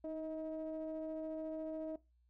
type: ring-modulated tone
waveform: triangle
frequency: 160 Hz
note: D#3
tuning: 49 cents sharp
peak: -35 dBFS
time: 0.04-1.96 s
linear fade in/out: 5 ms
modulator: 473 Hz
effects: noise-tail reverb RT60 0.2 s tail -17 dB re dry + added 60 Hz sine -69 dBFS peak until 2.29 s